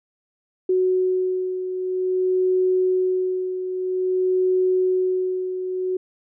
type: beating tone pair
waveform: sine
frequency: 370 / 370.51 Hz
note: F#4 / F#4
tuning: 0 / +2 cents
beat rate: 0.51 Hz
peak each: -19 / -26 dBFS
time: 0.69-5.97 s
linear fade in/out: 5 ms
effects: none